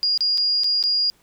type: tone with dropouts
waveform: sine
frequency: 4847 Hz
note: D#8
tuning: 46 cents flat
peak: -17 dBFS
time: 0.03-1.1 s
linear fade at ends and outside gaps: 0 ms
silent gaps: 0.176-0.207 / 0.375-0.38 / 0.635-0.643 / 0.827-0.838 s
effects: pink hiss -59 dBFS RMS until 1.22 s